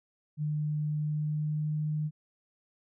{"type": "tone with pitch glide", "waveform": "sine", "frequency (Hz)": [150.8, 152.46], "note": ["D3", "D#3"], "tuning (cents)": [46, -35], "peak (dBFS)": -28, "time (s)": [0.37, 2.11], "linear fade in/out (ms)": 50, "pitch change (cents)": 19, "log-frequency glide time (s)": [0.92, 1.8], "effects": []}